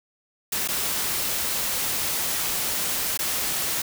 white noise with dropouts, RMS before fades -26 dBFS, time 0.52-3.82 s, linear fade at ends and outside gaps 5 ms, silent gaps 0.677-0.685 / 3.175-3.19 s, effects none

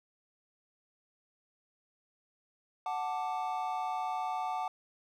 triangle chord, D major, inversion first, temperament equal, 740 / 880 / 1174.7 Hz, F#5 / A5 / D6, 0 / 0 / 0 cents, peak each -33 / -35 / -38 dBFS, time 2.86-4.68 s, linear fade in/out 2 ms, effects none

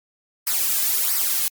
blue noise with flanger, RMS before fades -21 dBFS, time 0.47-1.48 s, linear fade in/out 0 ms, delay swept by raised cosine 0.28 to 2.18 ms, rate 1.5 Hz, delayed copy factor -0.7, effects MP3 96 kbps

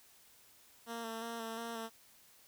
10% pulse tone with vibrato, 228.5 Hz, A#3, 34 cents flat, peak -32 dBFS, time 0.86-1.9 s, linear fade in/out 50 ms, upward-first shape square, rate 2.8 Hz, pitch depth 22 cents each way, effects white hiss -63 dBFS RMS until 2.47 s

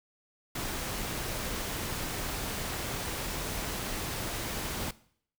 pink noise, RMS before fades -35 dBFS, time 0.55-4.91 s, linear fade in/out 5 ms, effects noise-tail reverb RT60 0.6 s tail -19 dB re dry

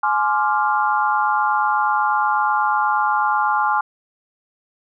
sine chord, D half-diminished seventh, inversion second, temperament equal with one note detuned, 843.7 / 1046.5 / 1174.7 / 1396.9 Hz, Ab5 / C6 / D6 / F6, +27 / 0 / 0 / 0 cents, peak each -19 / -22 / -23 / -22 dBFS, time 0.03-3.81 s, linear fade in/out 5 ms, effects none

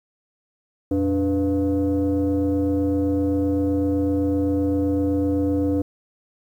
sine tone with frequency modulation, 290.6 Hz, D4, 18 cents flat, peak -17 dBFS, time 0.91-5.82 s, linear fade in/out 5 ms, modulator 203 Hz, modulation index 0.87, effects tanh soft clip ceiling -14 dBFS + 9-bit

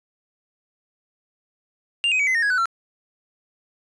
triangle tone with pitch steps, 2794 / 2518 / 2269 / 2045 / 1843.4 / 1661.3 / 1497.3 / 1349.4 Hz, F7 / D#7 / C#7 / C7 / A#6 / G#6 / F#6 / E6, 0 / +20 / +40 / -40 / -20 / 0 / +20 / +40 cents, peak -16 dBFS, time 2.04-2.656 s, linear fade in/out 0 ms, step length 77 ms, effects resampled to 22050 Hz

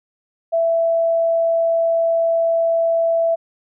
sine tone, 664 Hz, E5, 12 cents sharp, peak -14 dBFS, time 0.52-3.36 s, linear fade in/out 20 ms, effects none

